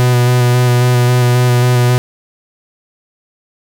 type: tone with vibrato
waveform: 45% pulse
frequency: 123.47 Hz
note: B2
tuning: in tune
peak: -8 dBFS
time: 0-1.98 s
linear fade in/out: 0 ms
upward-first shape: square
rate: 3.7 Hz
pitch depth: 13 cents each way
effects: none